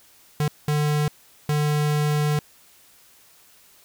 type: tone bursts at uneven times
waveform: square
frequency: 149.2 Hz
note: D3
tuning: 28 cents sharp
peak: -20 dBFS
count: 3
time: 0.4-0.48 / 0.68-1.08 / 1.49-2.39 s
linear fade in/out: 2 ms
effects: white hiss -54 dBFS RMS until 3.84 s